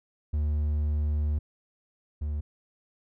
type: tone pair in turn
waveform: triangle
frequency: 75 / 74.31 Hz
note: D2 / D2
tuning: +37 / +21 cents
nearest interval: unison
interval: 16 cents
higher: first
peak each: -22 / -26 dBFS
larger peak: first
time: 0.33-1.39 / 2.21-2.41 s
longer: first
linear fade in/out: 10 ms
effects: none